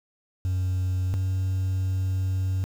sine tone pair in turn, 92.4 / 94.18 Hz, F#2 / F#2, -2 / +31 cents, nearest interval unison, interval 33 cents, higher second, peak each -20 dBFS, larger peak neither, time 0.45-1.14 / 1.14-2.64 s, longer second, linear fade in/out 0 ms, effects tanh soft clip ceiling -22 dBFS + 8-bit

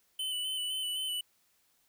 square tone with vibrato, 3010 Hz, F#7, 29 cents sharp, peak -33 dBFS, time 0.19-1.21 s, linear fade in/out 5 ms, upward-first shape square, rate 3.9 Hz, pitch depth 23 cents each way, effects white hiss -71 dBFS RMS until 1.88 s

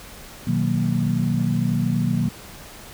sine chord, B major seventh, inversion none, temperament equal with one note detuned, 123.47 / 156.37 / 185 / 233.1 Hz, B2 / D#3 / F#3 / A#3, 0 / +9 / 0 / 0 cents, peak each -24 dBFS, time 0.47-2.29 s, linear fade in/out 5 ms, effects pink hiss -41 dBFS RMS until 2.93 s

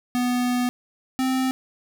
square tone pair in turn, 246.9 / 260.3 Hz, B3 / C4, 0 / -9 cents, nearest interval minor second, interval 91 cents, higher second, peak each -21 dBFS, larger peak neither, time 0.15-0.69 / 1.19-1.51 s, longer first, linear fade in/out 0 ms, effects none

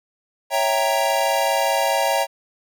square chord, C# diminished seventh, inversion none, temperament equal, 554.4 / 659.3 / 784 / 932.3 Hz, C#5 / E5 / G5 / Bb5, 0 / 0 / 0 / 0 cents, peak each -24 dBFS, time 0.5-2.27 s, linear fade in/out 50 ms, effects none

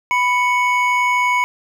triangle tone pair together, 989.8 / 2222 Hz, B5 / C#7, +4 / +4 cents, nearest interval octave + major second, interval 1400 cents, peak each -14 / -16 dBFS, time 0.11-1.44 s, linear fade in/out 0 ms, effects none

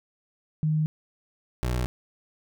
sine / 25% pulse tone pair in turn, 154.8 / 61.43 Hz, D#3 / B1, -9 / -9 cents, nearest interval octave + major third, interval 1600 cents, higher first, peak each -21 dBFS, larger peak neither, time 0.63-0.86 / 1.63-1.86 s, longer neither, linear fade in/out 0 ms, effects none

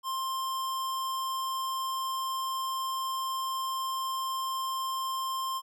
square tone, 1054 Hz, C6, 12 cents sharp, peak -31 dBFS, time 0.03-5.62 s, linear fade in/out 50 ms, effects none

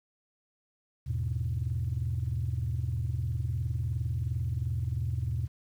sine chord, E major, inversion none, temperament equal with one note detuned, 80.8 / 103.83 / 123.47 Hz, E2 / G#2 / B2, -34 / 0 / 0 cents, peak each -32 / -33 / -31 dBFS, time 1.06-5.48 s, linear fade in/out 20 ms, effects tanh soft clip ceiling -22 dBFS + 10-bit

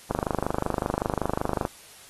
click train, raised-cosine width 1 ms, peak -11 dBFS, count 40, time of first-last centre 0.11-1.652 s, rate 25.3 Hz, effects white hiss -49 dBFS RMS until 2.09 s + AAC 32 kbps

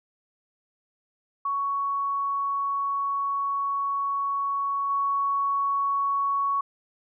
sine tone with level steps, 1115 Hz, C#6, 10 cents sharp, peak -24 / -22 dBFS, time 1.45-6.61 s, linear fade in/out 5 ms, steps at 4.89 s, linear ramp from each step 20 ms, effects none

